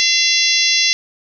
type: harmonic tone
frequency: 683 Hz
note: F5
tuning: 39 cents flat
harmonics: 3 / 4 / 5 / 6 / 7 / 8 / 9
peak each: -20 / -20 / -20 / -20 / -20 / -20 / -20 dBFS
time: 0-0.93 s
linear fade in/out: 0 ms
effects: none